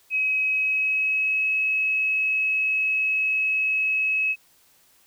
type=tone with pitch glide; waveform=sine; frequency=2546 to 2571 Hz; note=D#7 to E7; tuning=+39 to -44 cents; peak=-20 dBFS; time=0.1-4.36 s; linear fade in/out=50 ms; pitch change=+17 cents; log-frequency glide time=0.44-1.5 s; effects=white hiss -59 dBFS RMS until 5.06 s